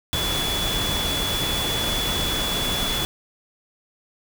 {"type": "tone in noise", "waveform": "sine", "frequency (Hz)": 3424, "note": "A7", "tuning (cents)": -48, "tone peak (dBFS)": -25, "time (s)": [0.13, 3.05], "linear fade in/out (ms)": 0, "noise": "pink", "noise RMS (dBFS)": -26, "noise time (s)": [0.13, 3.05], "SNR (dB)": -2, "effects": []}